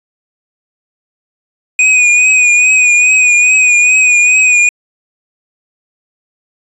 square tone with vibrato, 2481 Hz, D#7, 6 cents flat, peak -6 dBFS, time 1.79-4.69 s, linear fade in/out 2 ms, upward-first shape triangle, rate 2.4 Hz, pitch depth 50 cents each way, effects resampled to 24000 Hz

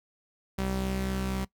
sawtooth tone pair together, 64.2 / 192.38 Hz, C2 / G3, -32 / -32 cents, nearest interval octave + perfect fifth, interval 1900 cents, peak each -28 dBFS, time 0.58-1.45 s, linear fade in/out 10 ms, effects noise-tail reverb RT60 0.1 s tail -20 dB re dry

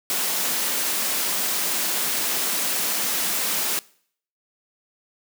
white high-pass noise, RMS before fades -24 dBFS, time 0.1-3.79 s, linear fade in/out 0 ms, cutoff 160 Hz, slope 96 dB/octave, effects noise-tail reverb RT60 0.6 s tail -23 dB re dry

